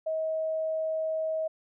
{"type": "tone", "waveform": "sine", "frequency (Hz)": 636, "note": "D#5", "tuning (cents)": 38, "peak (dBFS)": -27, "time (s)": [0.06, 1.48], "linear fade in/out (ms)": 10, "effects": []}